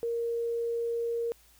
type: tone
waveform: sine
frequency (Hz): 466.8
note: A#4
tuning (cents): +2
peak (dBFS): -28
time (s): 0.03-1.32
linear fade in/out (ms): 0
effects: added 57 Hz sine -63 dBFS peak until 1.59 s + white hiss -61 dBFS RMS until 1.59 s